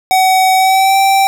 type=tone with pitch glide; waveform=square; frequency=753 to 779.1 Hz; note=F#5 to G5; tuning=+30 to -11 cents; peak=-8 dBFS; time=0.11-1.27 s; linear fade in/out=0 ms; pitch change=+59 cents; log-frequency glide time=0.55-0.97 s; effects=none